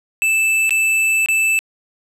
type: tone with dropouts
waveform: square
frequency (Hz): 2637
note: E7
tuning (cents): 0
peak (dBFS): -14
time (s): 0.22-1.59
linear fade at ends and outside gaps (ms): 0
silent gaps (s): 0.694-0.707 / 1.26-1.286
effects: low-pass 12000 Hz 12 dB/octave